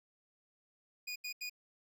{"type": "tone bursts", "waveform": "25% pulse", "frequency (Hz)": 2461, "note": "D#7", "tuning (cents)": -20, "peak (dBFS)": -35, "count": 3, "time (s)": [1.07, 1.497], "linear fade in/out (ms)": 10, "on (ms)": 89, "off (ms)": 80, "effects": []}